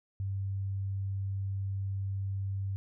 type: tone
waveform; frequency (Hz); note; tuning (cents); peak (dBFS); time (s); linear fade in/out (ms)
sine; 97.6; G2; -7; -31; 0.2-2.76; 0
effects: none